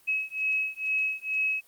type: beating tone pair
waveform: sine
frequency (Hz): 2563 / 2565.2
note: E7 / E7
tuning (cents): -49 / -48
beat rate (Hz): 2.2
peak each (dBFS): -29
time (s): 0.07-1.61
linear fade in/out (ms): 20
effects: white hiss -60 dBFS RMS until 1.67 s + Opus 32 kbps